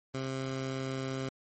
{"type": "tone", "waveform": "15% pulse", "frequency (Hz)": 132.8, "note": "C3", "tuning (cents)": 26, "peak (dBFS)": -27, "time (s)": [0.14, 1.29], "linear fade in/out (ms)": 5, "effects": ["MP3 32 kbps"]}